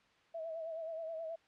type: tone with vibrato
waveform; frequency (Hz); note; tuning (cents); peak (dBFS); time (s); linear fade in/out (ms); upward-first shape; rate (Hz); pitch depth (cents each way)
sine; 650; E5; -24; -39; 0.34-1.36; 10; sine; 9.4; 49
effects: white hiss -68 dBFS RMS until 1.47 s + low-pass 3000 Hz 12 dB/octave